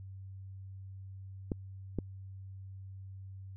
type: clicks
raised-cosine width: 3 ms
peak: -19 dBFS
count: 2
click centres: 1.518 / 1.987 s
effects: added 96 Hz sine -44 dBFS peak until 3.56 s